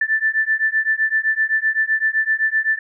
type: beating tone pair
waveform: sine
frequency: 1760 / 1767.8 Hz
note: A6 / A6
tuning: 0 / +8 cents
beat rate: 7.8 Hz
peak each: -19 dBFS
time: 0.01-2.79 s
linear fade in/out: 5 ms
effects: none